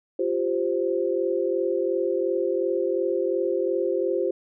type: chord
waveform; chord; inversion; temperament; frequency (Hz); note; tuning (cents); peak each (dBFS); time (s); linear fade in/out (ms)
sine; F suspended second; none; equal; 349.2 / 392 / 523.3; F4 / G4 / C5; 0 / 0 / 0; -26; 0.19-4.31; 5
effects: none